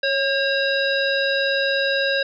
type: harmonic tone with a mistuned harmonic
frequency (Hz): 551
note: C#5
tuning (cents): -11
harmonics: 1 / 3 / 5 / 7 / 9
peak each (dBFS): -22 / -22 / -29 / -26 / -31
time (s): 0.03-2.23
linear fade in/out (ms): 5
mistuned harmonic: 3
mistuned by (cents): -42
effects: none